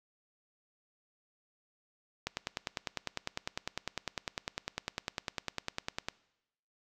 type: click train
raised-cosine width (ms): 0.2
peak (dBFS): -16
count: 39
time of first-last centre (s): 2.27-6.085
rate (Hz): 9.96
effects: noise-tail reverb RT60 0.9 s tail -22 dB re dry